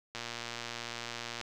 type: click train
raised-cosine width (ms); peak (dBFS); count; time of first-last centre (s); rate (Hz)
0.2; -21; 150; 0.15-1.413; 118
effects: none